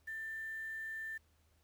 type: tone with quantisation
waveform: sine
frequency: 1781 Hz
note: A6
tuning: 21 cents sharp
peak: -40 dBFS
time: 0.07-1.18 s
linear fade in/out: 10 ms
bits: 10
effects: added 78 Hz sine -70 dBFS peak until 1.63 s + pink hiss -75 dBFS RMS until 1.63 s